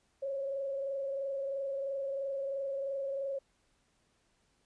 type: tone with frequency modulation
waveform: sine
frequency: 548 Hz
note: C#5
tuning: 20 cents flat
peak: -33 dBFS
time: 0.22-3.39 s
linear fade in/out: 10 ms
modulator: 23 Hz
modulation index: 0.55
effects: pink hiss -73 dBFS RMS until 4.65 s + resampled to 22050 Hz